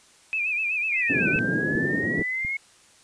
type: tone with vibrato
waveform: sine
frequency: 2497 Hz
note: D#7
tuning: 6 cents sharp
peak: -23 dBFS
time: 0.33-1.39 s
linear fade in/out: 0 ms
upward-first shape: sine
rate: 8 Hz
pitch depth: 93 cents each way
type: exponential two-way sweep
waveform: sine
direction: down then up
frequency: 2190 to 1497 to 2190 Hz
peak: -25 dBFS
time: 0.92-2.57 s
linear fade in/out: 5 ms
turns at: 1.28 s
type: band-pass noise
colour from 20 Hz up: white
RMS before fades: -27 dBFS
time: 1.09-2.23 s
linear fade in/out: 10 ms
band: 120 to 390 Hz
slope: 24 dB/octave
type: clicks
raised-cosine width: 5 ms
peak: -25 dBFS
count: 4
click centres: 1.36 / 1.753 / 2.195 / 2.449 s
effects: white hiss -55 dBFS RMS until 3.03 s + resampled to 22050 Hz